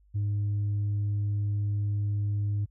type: tone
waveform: sine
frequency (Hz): 102.7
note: G#2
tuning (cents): -19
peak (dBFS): -23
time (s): 0.14-2.66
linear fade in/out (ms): 20
effects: tanh soft clip ceiling -24 dBFS + added 50 Hz sine -58 dBFS peak until 2.7 s